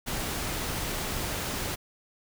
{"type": "noise", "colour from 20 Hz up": "pink", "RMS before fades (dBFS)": -32, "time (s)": [0.06, 1.76], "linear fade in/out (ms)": 20, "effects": []}